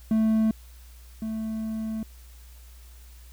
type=tone pair in turn; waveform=triangle; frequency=220 / 220 Hz; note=A3 / A3; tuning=0 / 0 cents; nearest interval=unison; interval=0 cents; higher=neither; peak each=-17 / -26 dBFS; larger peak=first; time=0.11-0.51 / 1.22-2.03 s; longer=second; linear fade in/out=2 ms; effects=added 60 Hz sine -45 dBFS peak until 3.32 s + white hiss -56 dBFS RMS until 3.32 s